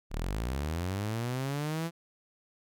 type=linear sweep; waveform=sawtooth; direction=up; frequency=33.25 to 170 Hz; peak=-27 dBFS; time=0.1-1.91 s; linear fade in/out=50 ms; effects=none